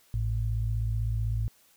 sine tone pair together, 54.15 / 110 Hz, A1 / A2, -27 / 0 cents, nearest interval octave, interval 1227 cents, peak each -29 / -28 dBFS, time 0.14-1.48 s, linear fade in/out 0 ms, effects white hiss -62 dBFS RMS until 1.76 s

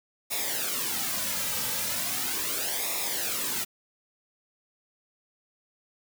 white noise with flanger, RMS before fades -30 dBFS, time 0.3-3.65 s, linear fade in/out 20 ms, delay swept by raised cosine 0.65 to 2.85 ms, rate 0.38 Hz, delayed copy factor -0.7, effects none

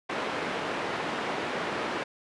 pink band-pass noise, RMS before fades -32 dBFS, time 0.09-2.04 s, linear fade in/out 10 ms, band 300 to 2400 Hz, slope 12 dB/octave, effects resampled to 24000 Hz

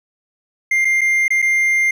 triangle tone with dropouts, 2100 Hz, C7, 6 cents sharp, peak -11 dBFS, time 0.71-1.91 s, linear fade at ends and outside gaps 5 ms, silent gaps 0.848-0.851 / 1.01-1.014 / 1.281-1.304 / 1.419-1.424 s, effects none

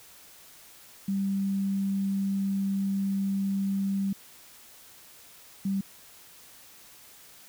sine tone pair in turn, 196 / 195.22 Hz, G3 / G3, 0 / -7 cents, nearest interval unison, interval 7 cents, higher first, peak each -25 dBFS, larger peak neither, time 1.08-4.13 / 5.65-5.81 s, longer first, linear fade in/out 5 ms, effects white hiss -52 dBFS RMS until 7.48 s

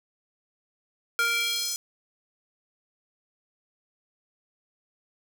square tone with high-pass filter sweep, 466.2 Hz, A#4, in tune, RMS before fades -27 dBFS, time 1.19-1.76 s, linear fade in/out 0 ms, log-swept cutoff 1400 to 6200 Hz, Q 2.2, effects 8-bit

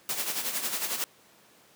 white noise with tremolo, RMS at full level -29 dBFS, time 0.09-1.04 s, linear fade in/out 0 ms, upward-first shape sine, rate 11 Hz, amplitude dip 60%, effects pink hiss -58 dBFS RMS until 1.75 s + high-pass 200 Hz 12 dB/octave

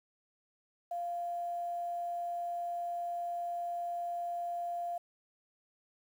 sine tone with quantisation, 695 Hz, F5, 9 cents flat, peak -34 dBFS, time 0.91-4.98 s, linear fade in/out 5 ms, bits 10, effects none

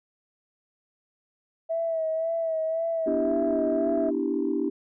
sine tone with vibrato, 651 Hz, E5, 22 cents flat, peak -24 dBFS, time 1.69-4.11 s, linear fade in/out 20 ms, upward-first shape sine, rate 1.9 Hz, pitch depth 38 cents each way
sine chord, E minor seventh, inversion second, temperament equal, 246.9 / 293.7 / 329.6 / 392 Hz, B3 / D4 / E4 / G4, 0 / 0 / 0 / 0 cents, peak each -31 / -27 / -29 / -29 dBFS, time 3.06-4.7 s, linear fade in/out 10 ms
effects tanh soft clip ceiling -15 dBFS

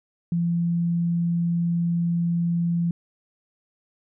sine tone, 170.6 Hz, F3, 40 cents flat, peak -20 dBFS, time 0.32-2.91 s, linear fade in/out 2 ms, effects none

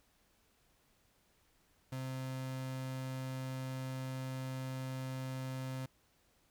35% pulse tone, 130.81 Hz, C3, in tune, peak -37 dBFS, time 1.92-5.86 s, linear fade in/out 5 ms, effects pink hiss -72 dBFS RMS until 6.5 s

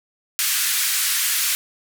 white band-pass noise, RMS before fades -21 dBFS, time 0.39-1.55 s, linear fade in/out 0 ms, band 1400 to 15000 Hz, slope 24 dB/octave, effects none

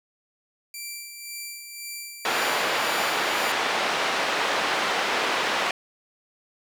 10% pulse tone with tremolo, 2349 Hz, D7, in tune, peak -24 dBFS, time 0.74-3.52 s, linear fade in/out 2 ms, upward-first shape sine, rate 1.9 Hz, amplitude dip 50%
pink band-pass noise, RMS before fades -25 dBFS, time 2.25-5.71 s, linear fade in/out 2 ms, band 570 to 3500 Hz, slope 12 dB/octave
effects none

